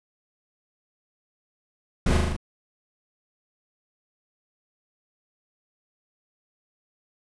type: noise with echo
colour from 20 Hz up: brown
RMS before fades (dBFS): -20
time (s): 2.06-2.17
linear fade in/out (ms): 5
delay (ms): 39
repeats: 5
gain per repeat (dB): -2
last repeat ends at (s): 2.365
effects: resampled to 24000 Hz